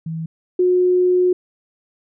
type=tone pair in turn; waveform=sine; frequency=162 / 362.4 Hz; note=E3 / F#4; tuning=-30 / -36 cents; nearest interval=octave + major second; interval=1394 cents; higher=second; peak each=-23 / -12 dBFS; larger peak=second; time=0.06-0.26 / 0.59-1.33 s; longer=second; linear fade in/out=5 ms; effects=none